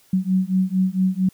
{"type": "beating tone pair", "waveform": "sine", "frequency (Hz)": [185, 189.4], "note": ["F#3", "F#3"], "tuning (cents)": [0, 41], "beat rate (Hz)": 4.4, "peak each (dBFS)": -20, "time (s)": [0.13, 1.29], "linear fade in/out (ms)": 5, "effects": ["white hiss -56 dBFS RMS until 1.33 s"]}